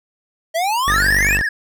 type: exponential sweep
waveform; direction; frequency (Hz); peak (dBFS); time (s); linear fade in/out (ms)
square; up; 632 to 2741; -17; 0.54-1.38; 20
type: tone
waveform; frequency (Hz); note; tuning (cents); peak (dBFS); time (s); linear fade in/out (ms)
sawtooth; 49; G1; 0; -17; 0.87-1.42; 10
type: tone with vibrato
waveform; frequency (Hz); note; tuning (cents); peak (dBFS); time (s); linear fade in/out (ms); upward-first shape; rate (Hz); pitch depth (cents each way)
triangle; 1760; A6; 0; -15; 0.88-1.49; 5; triangle; 18; 130
effects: none